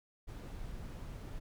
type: noise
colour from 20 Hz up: brown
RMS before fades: -44 dBFS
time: 0.27-1.4 s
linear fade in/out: 20 ms
effects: none